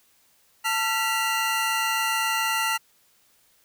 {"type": "tone cluster", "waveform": "square", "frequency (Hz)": [888, 1364, 1954, 2791], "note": ["A5", "F6", "B6", "F7"], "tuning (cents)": [16, -41, -19, -2], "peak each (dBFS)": -29, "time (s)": [0.64, 2.78], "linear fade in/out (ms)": 20, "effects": ["white hiss -62 dBFS RMS until 3.64 s"]}